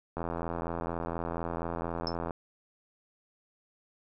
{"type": "click train", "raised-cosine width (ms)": 1, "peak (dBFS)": -20, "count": 181, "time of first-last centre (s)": [0.17, 2.308], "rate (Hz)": 84.2}
{"type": "tone with exponential decay", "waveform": "sine", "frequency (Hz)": 5274, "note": "E8", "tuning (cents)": 0, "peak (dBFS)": -28, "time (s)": [2.07, 2.15], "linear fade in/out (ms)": 1, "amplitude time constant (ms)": 16}
{"effects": []}